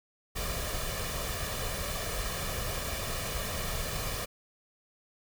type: noise with comb filter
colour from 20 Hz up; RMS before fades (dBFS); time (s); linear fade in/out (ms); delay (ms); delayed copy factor
pink; -34; 0.35-4.26; 20; 1.7; +0.6
effects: none